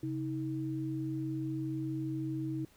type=tone pair together; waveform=sine; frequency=134.5 / 317.7 Hz; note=C3 / D#4; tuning=+48 / +36 cents; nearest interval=octave + minor third; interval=1488 cents; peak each=-37 / -35 dBFS; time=0.03-2.65 s; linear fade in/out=2 ms; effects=pink hiss -64 dBFS RMS until 2.76 s